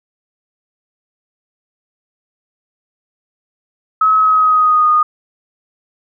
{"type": "tone with pitch glide", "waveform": "sine", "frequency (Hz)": [1283, 1230.7], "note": ["E6", "D#6"], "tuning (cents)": [-47, -19], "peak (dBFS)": -8, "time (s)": [4.01, 5.03], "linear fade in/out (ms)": 5, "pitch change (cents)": -72, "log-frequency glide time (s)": [4.17, 4.9], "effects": []}